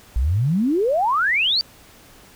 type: exponential sweep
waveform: sine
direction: up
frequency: 55 to 4751 Hz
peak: -16 dBFS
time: 0.16-1.61 s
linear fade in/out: 0 ms
effects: pink hiss -48 dBFS RMS until 2.35 s